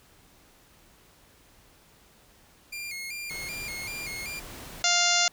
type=tone with vibrato; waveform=sawtooth; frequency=2272 Hz; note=C#7; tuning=42 cents sharp; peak=-31 dBFS; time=2.72-4.4 s; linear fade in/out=10 ms; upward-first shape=square; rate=2.6 Hz; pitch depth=88 cents each way
type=noise; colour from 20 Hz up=pink; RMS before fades=-43 dBFS; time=3.3-4.83 s; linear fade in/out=10 ms
type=harmonic tone; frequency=700 Hz; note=F5; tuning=4 cents sharp; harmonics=1 / 2 / 3 / 4 / 5 / 6 / 7 / 8 / 9 / 10; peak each=-30 / -30 / -30 / -30 / -30 / -30 / -30 / -30 / -30 / -30 dBFS; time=4.84-5.28 s; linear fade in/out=2 ms
effects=pink hiss -58 dBFS RMS until 5.32 s